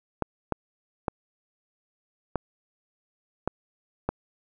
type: clicks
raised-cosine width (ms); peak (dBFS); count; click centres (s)
1; -11; 6; 0.223 / 0.523 / 1.082 / 2.357 / 3.476 / 4.09
effects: none